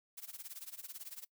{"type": "noise with tremolo", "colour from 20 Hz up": "blue", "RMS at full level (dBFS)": -45, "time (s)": [0.17, 1.25], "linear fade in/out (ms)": 10, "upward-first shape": "sine", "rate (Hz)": 18, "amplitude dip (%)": 90, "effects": ["noise-tail reverb RT60 0.1 s tail -23 dB re dry"]}